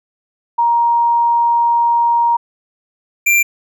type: tone pair in turn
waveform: sine / square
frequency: 940 / 2369 Hz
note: A#5 / D7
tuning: +14 / +14 cents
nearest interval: octave + major third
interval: 1600 cents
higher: second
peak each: -10 dBFS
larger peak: neither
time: 0.58-2.37 / 3.26-3.43 s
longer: first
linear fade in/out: 10 ms
effects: none